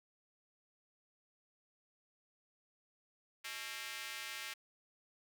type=tone with high-pass filter; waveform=square; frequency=123.47 Hz; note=B2; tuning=in tune; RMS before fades=-45 dBFS; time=3.44-4.54 s; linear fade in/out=10 ms; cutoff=2100 Hz; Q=1.4; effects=none